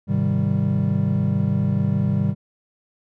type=chord; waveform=triangle; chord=Ab major seventh; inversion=none; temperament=equal; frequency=103.83 / 130.81 / 155.56 / 196 Hz; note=Ab2 / C3 / Eb3 / G3; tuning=0 / 0 / 0 / 0 cents; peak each=-22 / -22 / -22 / -20 dBFS; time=0.07-2.35 s; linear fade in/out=50 ms; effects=none